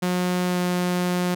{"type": "tone with pitch glide", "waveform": "sawtooth", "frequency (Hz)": [180, 178.86], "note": ["F#3", "F3"], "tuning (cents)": [-47, 42], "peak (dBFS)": -17, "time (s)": [0.02, 1.35], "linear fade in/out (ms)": 10, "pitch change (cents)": -11, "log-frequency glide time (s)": [0.45, 0.59], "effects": []}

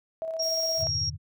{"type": "tone with tremolo", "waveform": "sine", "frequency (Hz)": 648, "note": "E5", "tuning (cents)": -30, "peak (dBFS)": -28, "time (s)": [0.22, 0.87], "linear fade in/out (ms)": 0, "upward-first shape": "square", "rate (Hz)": 17, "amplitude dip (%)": 35}
{"type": "tone", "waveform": "sine", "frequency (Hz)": 5588, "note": "F8", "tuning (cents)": 0, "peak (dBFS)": -26, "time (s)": [0.39, 1.1], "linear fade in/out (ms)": 10}
{"type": "noise", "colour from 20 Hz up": "blue", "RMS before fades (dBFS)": -44, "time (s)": [0.42, 0.83], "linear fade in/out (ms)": 5}
{"type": "chord", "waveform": "sine", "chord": "E half-diminished seventh", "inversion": "none", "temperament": "equal with one note detuned", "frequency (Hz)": [82.41, 98, 113.81, 146.83], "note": ["E2", "G2", "Bb2", "D3"], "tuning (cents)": [0, 0, -41, 0], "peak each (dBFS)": [-36, -37, -38, -37], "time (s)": [0.77, 1.18], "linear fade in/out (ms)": 50}
{"effects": []}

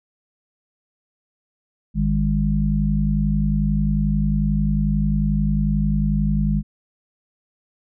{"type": "harmonic tone", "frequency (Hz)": 51.2, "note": "G#1", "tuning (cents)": -24, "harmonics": [1, 3, 4], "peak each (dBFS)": [-21, -21, -21], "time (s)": [1.94, 6.63], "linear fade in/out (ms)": 50, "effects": []}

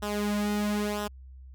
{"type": "tone with flanger", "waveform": "sawtooth", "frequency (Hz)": 207.5, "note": "G#3", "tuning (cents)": -1, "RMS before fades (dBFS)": -29, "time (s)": [0.02, 1.08], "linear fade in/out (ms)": 10, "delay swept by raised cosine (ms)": [0.44, 3.04], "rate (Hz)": 1, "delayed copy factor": -0.7, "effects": ["added 65 Hz sine -44 dBFS peak until 1.54 s"]}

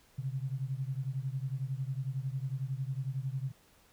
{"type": "beating tone pair", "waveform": "sine", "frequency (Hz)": [129.3, 140.3], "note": ["C3", "C#3"], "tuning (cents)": [-20, 21], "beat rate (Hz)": 11, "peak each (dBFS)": [-35, -37], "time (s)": [0.18, 3.52], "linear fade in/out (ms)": 10, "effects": ["pink hiss -64 dBFS RMS until 3.92 s"]}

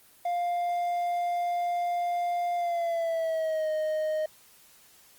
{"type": "tone with pitch glide", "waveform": "triangle", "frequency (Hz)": [701, 620.9], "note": ["F5", "D#5"], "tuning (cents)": [6, -4], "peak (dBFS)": -24, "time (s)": [0.25, 4.26], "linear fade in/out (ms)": 5, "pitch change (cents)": -210, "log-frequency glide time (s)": [2.56, 3.7], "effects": ["white hiss -57 dBFS RMS until 5.18 s", "Opus 24 kbps"]}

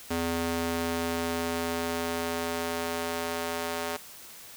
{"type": "tone with high-pass filter sweep", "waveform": "square", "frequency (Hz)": 83.8, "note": "E2", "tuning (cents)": 29, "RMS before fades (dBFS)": -31, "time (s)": [0.1, 3.97], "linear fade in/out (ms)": 10, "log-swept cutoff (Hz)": [220, 490], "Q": 0.86, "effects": ["white hiss -47 dBFS RMS until 4.56 s"]}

